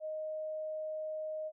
sine tone, 622.3 Hz, D#5, in tune, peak -36 dBFS, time 0-1.52 s, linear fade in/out 50 ms, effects none

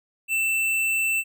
sine tone with tanh clipping, 2668 Hz, E7, 20 cents sharp, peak -22 dBFS, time 0.28-1.24 s, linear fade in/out 50 ms, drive 18 dB, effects none

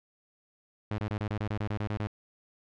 sawtooth tone bursts, 105.4 Hz, G#2, 26 cents sharp, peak -26 dBFS, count 12, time 0.91-2.07 s, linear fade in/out 0 ms, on 71 ms, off 28 ms, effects low-pass 3000 Hz 12 dB/octave

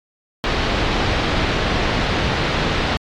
pink low-pass noise, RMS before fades -20 dBFS, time 0.44-2.97 s, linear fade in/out 0 ms, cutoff 4300 Hz, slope 24 dB/octave, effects AAC 48 kbps

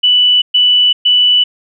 sine tone bursts, 2970 Hz, F#7, 6 cents sharp, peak -6 dBFS, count 3, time 0.03-1.44 s, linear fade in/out 10 ms, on 390 ms, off 120 ms, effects none

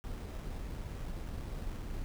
brown noise with sample-and-hold, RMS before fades -40 dBFS, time 0.04-2.04 s, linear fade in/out 0 ms, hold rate 4410 Hz, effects none

